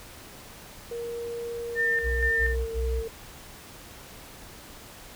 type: tone with pitch glide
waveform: sine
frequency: 470 to 452.7 Hz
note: A#4 to A4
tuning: +14 to +49 cents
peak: -31 dBFS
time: 0.91-3.08 s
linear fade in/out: 5 ms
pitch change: -65 cents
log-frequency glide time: 1.8-2.77 s
type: tone with tremolo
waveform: sine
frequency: 1802 Hz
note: A6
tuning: 41 cents sharp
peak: -22 dBFS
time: 1.75-2.56 s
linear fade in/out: 50 ms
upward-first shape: square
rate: 2.1 Hz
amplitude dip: 55%
type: tone bursts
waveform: sine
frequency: 61.74 Hz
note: B1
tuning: in tune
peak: -25 dBFS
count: 3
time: 2.02-3.032 s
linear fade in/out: 50 ms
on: 300 ms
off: 56 ms
effects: pink hiss -46 dBFS RMS until 5.15 s